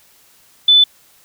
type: tone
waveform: sine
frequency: 3500 Hz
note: A7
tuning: 10 cents flat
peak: -6 dBFS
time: 0.68-0.84 s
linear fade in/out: 5 ms
effects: white hiss -51 dBFS RMS until 1.24 s